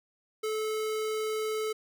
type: tone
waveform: square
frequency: 433.9 Hz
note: A4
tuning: 24 cents flat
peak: -30 dBFS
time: 0.43-1.73 s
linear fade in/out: 10 ms
effects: none